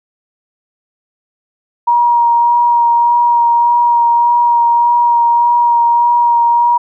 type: tone with vibrato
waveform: sine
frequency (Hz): 948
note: A#5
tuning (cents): +29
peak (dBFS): -7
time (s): 1.87-6.78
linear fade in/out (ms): 10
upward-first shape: sine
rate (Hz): 1.7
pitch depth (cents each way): 13
effects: none